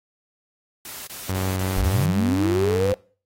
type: noise bursts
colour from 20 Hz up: white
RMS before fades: -36 dBFS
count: 5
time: 0.85-2.058 s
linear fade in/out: 2 ms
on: 220 ms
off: 27 ms
type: tone with pitch glide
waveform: sawtooth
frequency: 94 to 95.42 Hz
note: F#2 to G2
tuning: +28 to -46 cents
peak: -19 dBFS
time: 1.29-2.93 s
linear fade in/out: 5 ms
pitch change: +26 cents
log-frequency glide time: 1.62-2.13 s
type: linear sweep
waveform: sine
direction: up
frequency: 35.19 to 523.3 Hz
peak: -19 dBFS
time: 1.77-2.94 s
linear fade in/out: 0 ms
effects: noise-tail reverb RT60 0.4 s tail -22 dB re dry + AAC 48 kbps